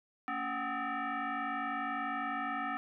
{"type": "tone with frequency modulation", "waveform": "sine", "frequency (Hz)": 280.9, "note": "C#4", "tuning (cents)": 23, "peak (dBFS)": -33, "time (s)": [0.28, 2.77], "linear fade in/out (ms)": 0, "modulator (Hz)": 510, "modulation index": 3.3, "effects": []}